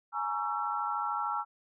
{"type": "chord", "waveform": "sine", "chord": "A# half-diminished seventh", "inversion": "third", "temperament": "just", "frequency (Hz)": [839.1, 932.3, 1118.8, 1342.6], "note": ["G#5", "A#5", "C#6", "E6"], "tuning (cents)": [18, 0, 16, 31], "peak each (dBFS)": [-35, -37, -39, -33], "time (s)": [0.12, 1.45], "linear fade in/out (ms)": 50, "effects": []}